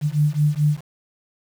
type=beating tone pair; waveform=sine; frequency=146.83 / 151.43 Hz; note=D3 / D#3; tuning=0 / -47 cents; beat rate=4.6 Hz; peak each=-19 dBFS; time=0.01-0.81 s; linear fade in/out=50 ms; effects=7-bit